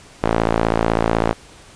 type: tone with band-pass filter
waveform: sawtooth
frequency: 56 Hz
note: A1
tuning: 31 cents sharp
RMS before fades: -18 dBFS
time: 0.23-1.33 s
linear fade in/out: 5 ms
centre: 690 Hz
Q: 0.76
effects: pink hiss -44 dBFS RMS until 1.75 s + resampled to 22050 Hz